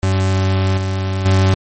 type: tone with level steps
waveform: 40% pulse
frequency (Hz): 95.2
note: F#2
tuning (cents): +50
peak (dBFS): -12 / -16 / -9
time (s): 0.03-1.54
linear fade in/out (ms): 0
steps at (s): 0.77 / 1.25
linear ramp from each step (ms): 10
effects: MP3 32 kbps